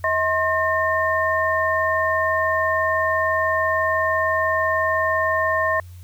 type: tone cluster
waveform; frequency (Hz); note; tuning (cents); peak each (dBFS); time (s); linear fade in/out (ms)
sine; 639 / 1065 / 1819; D#5 / C6 / A#6; +46 / +30 / -43; -22; 0.04-5.8; 2
effects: added 89 Hz sine -37 dBFS peak until 6.03 s + white hiss -55 dBFS RMS until 6.03 s